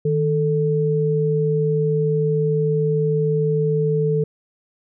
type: tone pair together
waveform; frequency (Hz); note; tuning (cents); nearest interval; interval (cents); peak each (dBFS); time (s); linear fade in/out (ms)
sine; 155.56 / 440; D#3 / A4; 0 / 0; octave + tritone; 1800; -19; 0.05-4.24; 5
effects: none